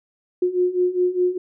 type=beating tone pair; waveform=sine; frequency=357.9 / 362.8 Hz; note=F4 / F#4; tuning=+42 / -34 cents; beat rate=4.9 Hz; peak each=-22 / -19 dBFS; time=0.42-1.38 s; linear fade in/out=5 ms; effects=none